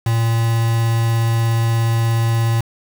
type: tone with quantisation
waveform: triangle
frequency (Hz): 114.6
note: A#2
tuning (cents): -29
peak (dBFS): -12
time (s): 0.06-2.61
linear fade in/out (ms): 5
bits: 4
effects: none